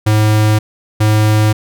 square tone pair in turn, 107.3 / 107.3 Hz, A2 / A2, -43 / -43 cents, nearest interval unison, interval 0 cents, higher neither, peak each -9 dBFS, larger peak neither, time 0.06-0.59 / 1-1.53 s, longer neither, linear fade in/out 10 ms, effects none

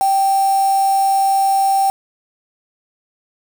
sine tone with quantisation, 781 Hz, G5, 7 cents flat, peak -12 dBFS, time 0.01-1.9 s, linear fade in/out 0 ms, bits 4, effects none

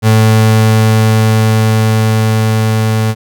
35% pulse tone with level ramp, 110 Hz, A2, in tune, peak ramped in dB -3 to -8 dBFS, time 0.02-3.15 s, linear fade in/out 50 ms, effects none

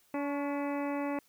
harmonic tone with a mistuned harmonic, 285.6 Hz, D4, 48 cents flat, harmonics 1 / 2 / 3 / 4 / 5 / 6 / 7 / 8 / 9, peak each -33 / -37 / -40 / -44 / -50 / -52 / -47 / -52 / -50 dBFS, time 0.14-1.19 s, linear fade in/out 2 ms, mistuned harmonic 4, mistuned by -41 cents, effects white hiss -67 dBFS RMS until 1.28 s

